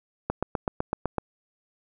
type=click train; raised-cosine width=1 ms; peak=-11 dBFS; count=8; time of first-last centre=0.3-1.183 s; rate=7.93 Hz; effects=none